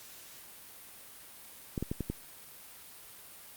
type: clicks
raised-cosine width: 3 ms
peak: -20 dBFS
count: 5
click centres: 1.778 / 1.826 / 1.915 / 2.007 / 2.1 s
effects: white hiss -51 dBFS RMS until 3.56 s + Opus 48 kbps